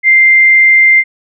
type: tone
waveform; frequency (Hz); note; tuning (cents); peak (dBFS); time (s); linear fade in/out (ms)
sine; 2093; C7; 0; -3; 0.03-1.04; 50
effects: none

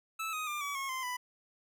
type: tone with pitch steps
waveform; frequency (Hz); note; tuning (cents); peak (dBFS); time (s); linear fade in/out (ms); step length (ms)
25% pulse; 1310 / 1250.8 / 1194.4 / 1140.4 / 1088.9 / 1039.7 / 992.8; E6 / D#6 / D6 / C#6 / C#6 / C6 / B5; -11 / +9 / +29 / +49 / -31 / -11 / +9; -31; 0.19-1.17; 10; 140
effects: none

